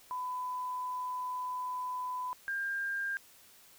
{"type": "tone pair in turn", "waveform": "sine", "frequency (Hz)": [1002, 1599.6], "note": ["B5", "G6"], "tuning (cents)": [25, 35], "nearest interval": "minor sixth", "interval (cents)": 810, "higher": "second", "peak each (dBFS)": [-34, -32], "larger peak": "second", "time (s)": [[0.11, 2.33], [2.48, 3.17]], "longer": "first", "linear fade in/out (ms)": 0, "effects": ["white hiss -59 dBFS RMS until 3.78 s"]}